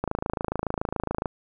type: click train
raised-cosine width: 1 ms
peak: -12 dBFS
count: 34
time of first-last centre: 0.04-1.258 s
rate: 27.1 Hz
effects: none